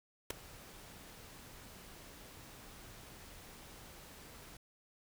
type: noise with ADSR envelope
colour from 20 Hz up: pink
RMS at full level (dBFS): -33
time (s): 0.3-4.57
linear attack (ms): 6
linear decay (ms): 6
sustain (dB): -21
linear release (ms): 4
effects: none